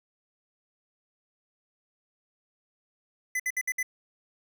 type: tone bursts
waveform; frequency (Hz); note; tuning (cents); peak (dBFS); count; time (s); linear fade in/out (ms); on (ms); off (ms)
square; 2012; B6; +32; -27; 5; 3.35-3.829; 5; 47; 61
effects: none